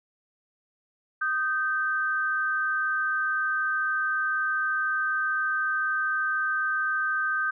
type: tone pair together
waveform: sine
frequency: 1240.6 / 1554 Hz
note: D#6 / G6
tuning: -5 / -16 cents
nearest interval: major third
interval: 389 cents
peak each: -29 / -25 dBFS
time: 1.21-7.51 s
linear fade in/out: 10 ms
effects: none